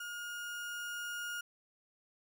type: tone with level ramp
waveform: 35% pulse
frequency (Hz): 1428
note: F6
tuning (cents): +38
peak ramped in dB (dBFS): -39 to -36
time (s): 0-1.41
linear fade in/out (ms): 5
effects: none